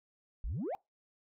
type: exponential sweep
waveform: sine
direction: up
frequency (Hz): 39.92 to 855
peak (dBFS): -32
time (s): 0.44-0.75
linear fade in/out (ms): 0
effects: noise-tail reverb RT60 0.2 s tail -26 dB re dry + tanh soft clip ceiling -32 dBFS